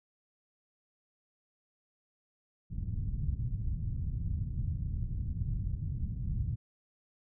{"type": "low-pass noise", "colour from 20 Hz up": "white", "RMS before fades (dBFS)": -34, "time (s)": [2.7, 6.56], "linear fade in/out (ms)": 20, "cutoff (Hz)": 130, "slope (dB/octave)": 24, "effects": []}